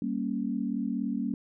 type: chord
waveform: sine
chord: G diminished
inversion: none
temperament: equal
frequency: 196 / 233.1 / 277.2 Hz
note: G3 / Bb3 / Db4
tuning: 0 / 0 / 0 cents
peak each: -33 / -31 / -33 dBFS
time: 0.02-1.34 s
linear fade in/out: 2 ms
effects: none